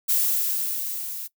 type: noise with level ramp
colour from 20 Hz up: violet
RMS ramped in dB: -20 to -34 dBFS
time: 0.08-1.28 s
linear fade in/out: 20 ms
effects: noise-tail reverb RT60 0.1 s tail -20 dB re dry